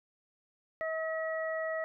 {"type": "harmonic tone", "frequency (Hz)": 641, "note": "E5", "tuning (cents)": -49, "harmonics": [1, 2, 3], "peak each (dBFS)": [-33, -42, -38], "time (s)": [0.81, 1.84], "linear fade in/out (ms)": 0, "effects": []}